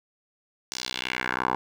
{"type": "tone with band-pass filter sweep", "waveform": "10% pulse", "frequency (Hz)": 63, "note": "B1", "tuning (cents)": 35, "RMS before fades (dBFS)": -30, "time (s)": [0.72, 1.55], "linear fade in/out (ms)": 0, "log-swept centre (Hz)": [5900, 890], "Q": 2.2, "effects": []}